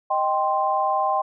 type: chord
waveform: sine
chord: C minor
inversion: first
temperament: equal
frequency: 622.3 / 784 / 1046.5 Hz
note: Eb5 / G5 / C6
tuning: 0 / 0 / 0 cents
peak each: -26 / -22 / -23 dBFS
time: 0.1-1.22 s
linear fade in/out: 10 ms
effects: none